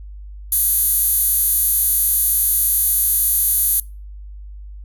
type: tone with high-pass filter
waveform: 15% pulse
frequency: 391.8 Hz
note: G4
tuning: 1 cent flat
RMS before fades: -17 dBFS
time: 0.52-3.8 s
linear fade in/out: 2 ms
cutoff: 11000 Hz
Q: 5
effects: noise-tail reverb RT60 0.3 s tail -23 dB re dry + added 50 Hz sine -32 dBFS peak until 4.84 s